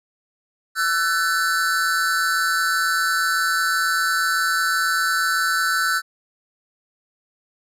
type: tone cluster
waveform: square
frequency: 1337 / 1505 / 1750 Hz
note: E6 / F#6 / A6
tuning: +24 / +29 / -10 cents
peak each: -24 / -21 / -29 dBFS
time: 0.75-6.02 s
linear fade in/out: 50 ms
effects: resampled to 32000 Hz